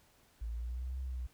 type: linear two-way sweep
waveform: sine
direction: up then down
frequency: 54.9 to 65.7 to 61 Hz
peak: -36 dBFS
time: 0.41-1.27 s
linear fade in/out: 10 ms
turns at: 0.99 s
effects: pink hiss -67 dBFS RMS until 1.33 s